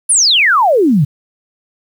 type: exponential sweep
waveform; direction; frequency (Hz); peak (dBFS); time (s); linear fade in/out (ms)
sine; down; 10548 to 130.81; -7; 0.09-1.05; 10
effects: 7-bit